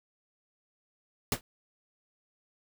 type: noise with exponential decay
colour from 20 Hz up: pink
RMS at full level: -23 dBFS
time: 1.32-1.41 s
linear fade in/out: 1 ms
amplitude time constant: 19 ms
effects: none